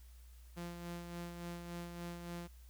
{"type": "tone with tremolo", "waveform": "sawtooth", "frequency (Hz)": 172.8, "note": "F3", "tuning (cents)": -18, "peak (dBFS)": -38, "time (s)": [0.56, 2.48], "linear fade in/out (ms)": 20, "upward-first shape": "sine", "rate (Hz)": 3.5, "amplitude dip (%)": 45, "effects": ["added 60 Hz sine -54 dBFS peak until 2.69 s", "white hiss -68 dBFS RMS until 2.69 s"]}